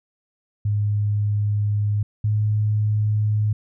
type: tone pair in turn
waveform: sine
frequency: 103.83 / 106.13 Hz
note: G#2 / G#2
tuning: 0 / +38 cents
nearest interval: unison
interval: 38 cents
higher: second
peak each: -18 / -17 dBFS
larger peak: second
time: 0.65-2.03 / 2.24-3.53 s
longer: first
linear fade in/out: 5 ms
effects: none